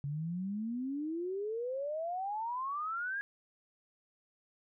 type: exponential sweep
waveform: sine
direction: up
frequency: 138.59 to 1662 Hz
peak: -34 dBFS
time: 0.04-3.21 s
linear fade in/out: 0 ms
effects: none